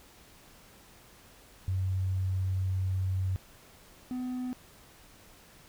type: tone pair in turn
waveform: sine / triangle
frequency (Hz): 94 / 251.7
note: F#2 / B3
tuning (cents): +28 / +33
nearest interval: octave + perfect fourth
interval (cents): 1705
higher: second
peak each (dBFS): -27 / -30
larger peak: first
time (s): 1.68-3.36 / 4.11-4.53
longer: first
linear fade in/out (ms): 0
effects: pink hiss -56 dBFS RMS until 5.68 s